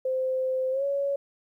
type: tone with pitch glide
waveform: sine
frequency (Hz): 519 to 559.5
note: C5 to C#5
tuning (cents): -14 to +16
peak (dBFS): -24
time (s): 0.05-1.16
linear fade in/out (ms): 5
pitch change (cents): +130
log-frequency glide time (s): 0.71-0.84
effects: 11-bit